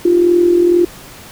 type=tone with amplitude modulation; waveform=sine; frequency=349.2 Hz; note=F4; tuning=in tune; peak=-5 dBFS; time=0.05-0.85 s; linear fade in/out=5 ms; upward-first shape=sine; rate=42.1 Hz; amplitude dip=55%; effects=pink hiss -36 dBFS RMS until 1.31 s